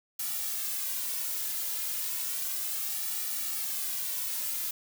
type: noise with flanger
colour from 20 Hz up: blue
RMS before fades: -33 dBFS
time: 0.19-4.71 s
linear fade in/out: 5 ms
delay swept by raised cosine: 1.9 to 2.67 ms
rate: 0.33 Hz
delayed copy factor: -0.7
effects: none